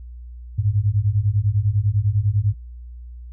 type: beating tone pair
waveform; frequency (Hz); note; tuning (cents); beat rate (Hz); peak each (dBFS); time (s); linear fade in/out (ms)
sine; 98 / 108; G2 / A2; 0 / -32; 10; -19; 0.58-2.54; 10
effects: added 60 Hz sine -34 dBFS peak until 3.32 s